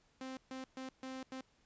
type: tone bursts at uneven times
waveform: sawtooth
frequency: 261.6 Hz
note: C4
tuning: in tune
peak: -39 dBFS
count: 5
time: 0.21-0.37 / 0.51-0.64 / 0.77-0.89 / 1.03-1.23 / 1.32-1.41 s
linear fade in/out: 2 ms
effects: pink hiss -72 dBFS RMS until 1.65 s + resampled to 16000 Hz